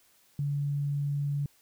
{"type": "tone", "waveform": "sine", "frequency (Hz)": 143.2, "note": "D3", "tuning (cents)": -43, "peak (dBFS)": -27, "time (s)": [0.39, 1.46], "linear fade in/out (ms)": 2, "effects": ["white hiss -64 dBFS RMS until 1.61 s"]}